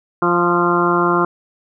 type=harmonic tone with a mistuned harmonic; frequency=174.61 Hz; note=F3; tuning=in tune; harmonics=1 / 2 / 3 / 4 / 5 / 6 / 7 / 8; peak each=-22 / -17 / -27 / -24 / -26 / -19 / -21 / -21 dBFS; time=0.22-1.25 s; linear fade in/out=2 ms; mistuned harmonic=8; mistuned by=-23 cents; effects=none